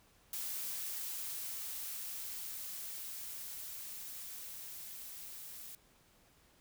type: noise with level ramp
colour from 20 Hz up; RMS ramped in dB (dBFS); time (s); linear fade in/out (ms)
blue; -40 to -49; 0.33-5.75; 2
effects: pink hiss -67 dBFS RMS until 6.6 s